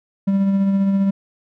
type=tone with tremolo; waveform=triangle; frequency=196 Hz; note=G3; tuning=in tune; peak=-11 dBFS; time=0.27-1.11 s; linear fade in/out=10 ms; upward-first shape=sine; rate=15 Hz; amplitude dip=30%; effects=none